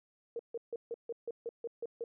sine tone bursts, 466.2 Hz, A#4, in tune, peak -35 dBFS, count 10, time 0.36-2.04 s, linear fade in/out 2 ms, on 33 ms, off 150 ms, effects none

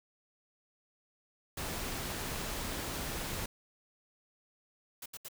pink noise, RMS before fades -38 dBFS, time 1.57-3.46 s, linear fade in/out 5 ms
white noise bursts, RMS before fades -44 dBFS, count 3, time 5.02-5.285 s, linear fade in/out 5 ms, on 39 ms, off 74 ms
effects none

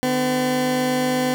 20% pulse tone pair together, 151 / 253.5 Hz, D3 / B3, +48 / +45 cents, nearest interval major sixth, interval 897 cents, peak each -25 / -14 dBFS, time 0.03-1.34 s, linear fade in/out 0 ms, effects none

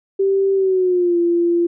sine tone with pitch glide, 390 to 343.5 Hz, G4 to F4, -9 to -29 cents, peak -13 dBFS, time 0.19-1.67 s, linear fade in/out 10 ms, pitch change -220 cents, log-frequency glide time 0.54-1.18 s, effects none

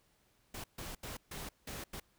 pink noise bursts at uneven times, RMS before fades -44 dBFS, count 6, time 0.54-0.64 / 0.78-0.95 / 1.03-1.17 / 1.31-1.49 / 1.67-1.84 / 1.93-2 s, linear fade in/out 5 ms, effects pink hiss -72 dBFS RMS until 2.18 s

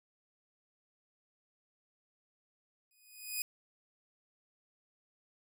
5% pulse tone with exponential growth, 2489 Hz, D#7, in tune, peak -22 dBFS, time 2.91-3.42 s, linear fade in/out 1 ms, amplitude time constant 110 ms, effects none

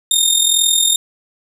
20% pulse tone with amplitude modulation, 3667 Hz, A#7, 29 cents flat, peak -3 dBFS, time 0.11-0.96 s, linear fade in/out 2 ms, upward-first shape sine, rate 41.9 Hz, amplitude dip 60%, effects none

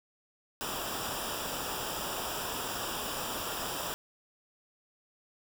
pink noise with comb filter, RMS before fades -36 dBFS, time 0.61-3.94 s, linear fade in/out 0 ms, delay 0.47 ms, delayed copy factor -0.75, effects none

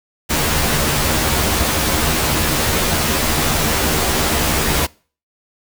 pink noise with comb filter, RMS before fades -17 dBFS, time 0.29-4.87 s, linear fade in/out 20 ms, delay 13 ms, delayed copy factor +0.85, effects noise-tail reverb RT60 0.4 s tail -24 dB re dry

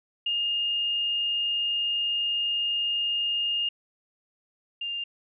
sine tone pair in turn, 2832 / 2803 Hz, F7 / F7, +23 / +6 cents, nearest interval unison, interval 17 cents, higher first, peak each -24 / -29 dBFS, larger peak first, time 0.26-3.69 / 4.81-5.04 s, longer first, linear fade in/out 5 ms, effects none

